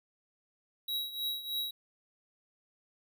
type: tone with tremolo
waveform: square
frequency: 3861 Hz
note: B7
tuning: 40 cents flat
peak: -31 dBFS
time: 0.88-1.71 s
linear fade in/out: 5 ms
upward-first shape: triangle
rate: 3.2 Hz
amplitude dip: 80%
effects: none